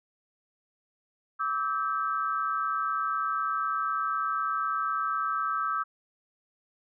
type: tone cluster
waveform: sine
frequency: 1156 / 1296 / 1568 Hz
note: D6 / E6 / G6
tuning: -28 / -30 / 0 cents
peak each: -32 / -28 / -36 dBFS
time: 1.39-5.84 s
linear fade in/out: 20 ms
effects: none